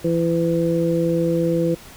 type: harmonic tone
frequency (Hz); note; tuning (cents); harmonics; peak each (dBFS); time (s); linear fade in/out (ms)
167.5; E3; +28; 1 / 2 / 3; -21 / -21 / -21; 0.04-1.75; 10
effects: pink hiss -42 dBFS RMS until 1.96 s